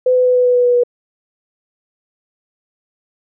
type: tone with pitch steps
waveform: sine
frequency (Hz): 506 / 503.1 / 500.2 / 497.3 / 494.4 / 491.6 / 488.8 / 485.9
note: B4 / B4 / B4 / B4 / B4 / B4 / B4 / B4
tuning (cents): +42 / +32 / +22 / +12 / +2 / -8 / -18 / -28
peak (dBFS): -9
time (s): 0.06-0.836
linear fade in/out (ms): 5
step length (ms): 97
effects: none